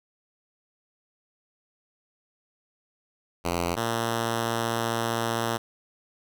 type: tone pair in turn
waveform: 5% pulse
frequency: 86.5 / 115.46 Hz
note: F2 / A#2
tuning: -16 / -16 cents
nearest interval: perfect fourth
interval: 500 cents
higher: second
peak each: -14 dBFS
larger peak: neither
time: 3.44-3.76 / 3.76-5.58 s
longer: second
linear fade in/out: 20 ms
effects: none